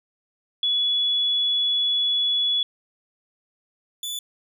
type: tone pair in turn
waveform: sine / sawtooth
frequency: 3400 / 3473 Hz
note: G#7 / A7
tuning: +40 / -23 cents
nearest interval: unison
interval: 37 cents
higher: second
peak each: -19 / -25 dBFS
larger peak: first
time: 0.63-2.63 / 4.03-4.19 s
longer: first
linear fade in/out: 2 ms
effects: none